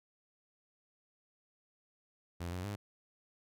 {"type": "tone with pitch steps", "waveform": "sawtooth", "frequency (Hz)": [86.5, 90.6, 102.1], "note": ["F2", "F#2", "G#2"], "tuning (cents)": [-16, -36, -29], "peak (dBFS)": -34, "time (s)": [2.4, 2.76], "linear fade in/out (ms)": 10, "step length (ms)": 120, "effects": []}